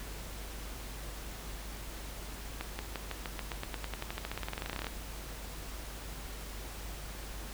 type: accelerating click train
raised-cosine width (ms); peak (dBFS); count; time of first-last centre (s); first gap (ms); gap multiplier
0.3; -20; 30; 2.61-4.868; 180; 0.93
effects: added 50 Hz sine -43 dBFS peak until 7.53 s + pink hiss -46 dBFS RMS until 7.53 s